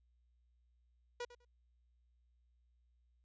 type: tone with echo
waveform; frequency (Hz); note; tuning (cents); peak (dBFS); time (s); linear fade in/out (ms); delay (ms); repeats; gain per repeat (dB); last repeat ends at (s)
sawtooth; 483.8; B4; -36; -36; 1.2-1.25; 5; 100; 2; -15; 1.45
effects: added 60 Hz sine -70 dBFS peak until 3.24 s + resampled to 16000 Hz